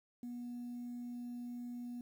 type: tone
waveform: sine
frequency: 242.3 Hz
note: B3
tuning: 33 cents flat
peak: -40 dBFS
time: 0.23-2.01 s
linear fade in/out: 2 ms
effects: tanh soft clip ceiling -39 dBFS + 11-bit